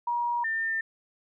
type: tone pair in turn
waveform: sine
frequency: 954 / 1800.9 Hz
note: A#5 / A6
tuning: +40 / +40 cents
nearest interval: major seventh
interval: 1100 cents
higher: second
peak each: -25 / -26 dBFS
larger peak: first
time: 0.07-0.44 / 0.44-0.81 s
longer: neither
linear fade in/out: 5 ms
effects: none